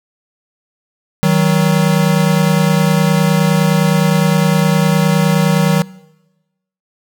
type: tone pair together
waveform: square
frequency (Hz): 157.87 / 187.6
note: D#3 / F#3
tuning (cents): +25 / +24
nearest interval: minor third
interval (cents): 299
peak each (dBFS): -13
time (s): 1.23-5.82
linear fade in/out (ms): 0
effects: noise-tail reverb RT60 1.0 s tail -22 dB re dry